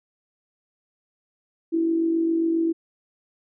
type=tone with amplitude modulation; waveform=sine; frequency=329.6 Hz; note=E4; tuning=in tune; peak=-17 dBFS; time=1.72-2.73 s; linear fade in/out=20 ms; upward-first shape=sine; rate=47.4 Hz; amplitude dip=45%; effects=none